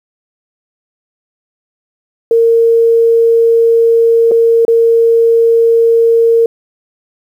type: tone with dropouts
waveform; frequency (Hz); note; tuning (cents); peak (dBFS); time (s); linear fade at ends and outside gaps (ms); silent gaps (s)
sine; 460; A#4; -23; -5; 2.31-6.46; 2; 4.313-4.317 / 4.651-4.68
effects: 7-bit